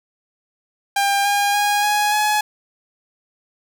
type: tone with pitch steps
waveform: sawtooth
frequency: 799 / 810.2 / 821.5 / 832.9 / 844.6 Hz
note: G5 / G#5 / G#5 / G#5 / G#5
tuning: +33 / -43 / -19 / +5 / +29 cents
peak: -12 dBFS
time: 0.96-2.41 s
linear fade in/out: 5 ms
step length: 290 ms
effects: none